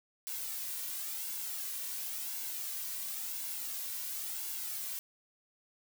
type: noise with flanger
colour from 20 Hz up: blue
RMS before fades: -39 dBFS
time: 0.27-4.99 s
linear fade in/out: 0 ms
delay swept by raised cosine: 1.6 to 2.39 ms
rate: 0.95 Hz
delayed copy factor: -0.55
effects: none